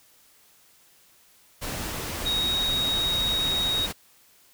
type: tone in noise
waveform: sine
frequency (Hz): 3773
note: A#7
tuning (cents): +20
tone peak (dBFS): -23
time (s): 2.25-3.87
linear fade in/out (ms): 20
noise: pink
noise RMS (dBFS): -32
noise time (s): 1.61-3.93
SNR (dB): +6
effects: white hiss -58 dBFS RMS until 4.53 s